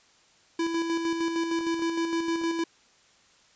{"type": "tone with tremolo", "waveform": "square", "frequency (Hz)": 332.4, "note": "E4", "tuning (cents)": 15, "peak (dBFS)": -25, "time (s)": [0.59, 2.64], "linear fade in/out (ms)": 5, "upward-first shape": "square", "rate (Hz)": 6.5, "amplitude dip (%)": 40}
{"type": "clicks", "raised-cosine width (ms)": 1, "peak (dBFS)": -32, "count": 3, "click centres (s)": [1.609, 1.794, 2.415]}
{"effects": ["white hiss -60 dBFS RMS until 3.55 s", "resampled to 16000 Hz"]}